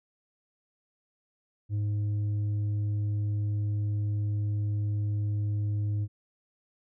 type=tone with tanh clipping; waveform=sine; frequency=103.83 Hz; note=G#2; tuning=in tune; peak=-27 dBFS; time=1.69-6.08 s; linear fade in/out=50 ms; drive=4 dB; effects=none